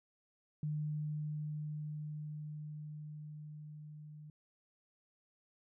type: tone with level ramp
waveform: sine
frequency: 151.1 Hz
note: D3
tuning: 50 cents sharp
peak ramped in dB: -34 to -49 dBFS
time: 0.63-4.3 s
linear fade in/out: 2 ms
effects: none